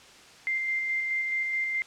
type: tone with tremolo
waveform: sine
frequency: 2093 Hz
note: C7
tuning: in tune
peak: -25 dBFS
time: 0.47-1.82 s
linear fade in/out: 0 ms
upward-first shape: square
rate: 4.7 Hz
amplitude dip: 25%
effects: white hiss -51 dBFS RMS until 1.86 s + low-pass 6000 Hz 12 dB/octave